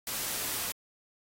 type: noise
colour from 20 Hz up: white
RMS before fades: -34 dBFS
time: 0.07-0.72 s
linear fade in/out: 2 ms
effects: AAC 48 kbps